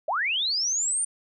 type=linear sweep; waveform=sine; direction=up; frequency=553 to 9200 Hz; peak=-23 dBFS; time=0.08-1.05 s; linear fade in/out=5 ms; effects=none